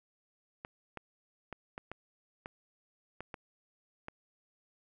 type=clicks; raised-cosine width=0.5 ms; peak=-26 dBFS; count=9; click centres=0.649 / 0.973 / 1.527 / 1.779 / 1.916 / 2.459 / 3.206 / 3.342 / 4.084 s; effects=none